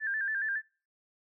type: tone with vibrato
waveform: sine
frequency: 1674 Hz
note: G#6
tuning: 13 cents sharp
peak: -29 dBFS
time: 0-0.62 s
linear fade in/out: 50 ms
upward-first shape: square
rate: 7.2 Hz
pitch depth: 79 cents each way
effects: noise-tail reverb RT60 0.4 s tail -25 dB re dry